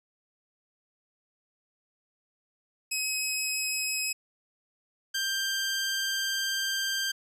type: tone pair in turn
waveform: 15% pulse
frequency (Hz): 2549 / 1579.6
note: D#7 / G6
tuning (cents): +41 / +13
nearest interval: minor sixth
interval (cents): 828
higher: first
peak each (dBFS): -21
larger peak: neither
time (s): 2.91-4.13 / 5.14-7.12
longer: second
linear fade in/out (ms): 10
effects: resampled to 32000 Hz